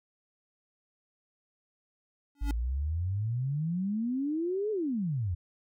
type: tone with exponential growth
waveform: square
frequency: 284.6 Hz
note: C#4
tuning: 46 cents sharp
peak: -31 dBFS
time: 2.35-2.51 s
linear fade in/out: 2 ms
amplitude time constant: 34 ms
type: exponential two-way sweep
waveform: sine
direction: up then down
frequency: 49 to 440 to 81 Hz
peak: -28 dBFS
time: 2.41-5.35 s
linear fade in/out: 10 ms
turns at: 4.71 s
effects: none